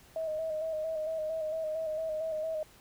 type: tone with vibrato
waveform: sine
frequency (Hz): 632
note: D#5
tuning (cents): +27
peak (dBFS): -31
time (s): 0.16-2.63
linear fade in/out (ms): 2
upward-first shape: square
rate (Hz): 4.4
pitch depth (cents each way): 34
effects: pink hiss -58 dBFS RMS until 2.8 s